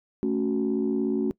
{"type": "chord", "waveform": "sine", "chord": "F# minor", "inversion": "first", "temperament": "equal", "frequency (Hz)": [220, 277.2, 370], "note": ["A3", "C#4", "F#4"], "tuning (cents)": [0, 0, 0], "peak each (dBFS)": -26, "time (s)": [0.23, 1.31], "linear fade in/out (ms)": 0, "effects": ["noise-tail reverb RT60 0.1 s tail -22 dB re dry", "tanh soft clip ceiling -16 dBFS"]}